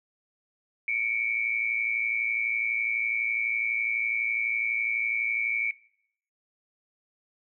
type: tone pair together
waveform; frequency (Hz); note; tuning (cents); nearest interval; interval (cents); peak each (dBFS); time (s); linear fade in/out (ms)
sine; 2217 / 2329; C#7 / D7; 0 / -15; minor second; 85; -28; 0.88-5.71; 2
effects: noise-tail reverb RT60 0.7 s tail -21 dB re dry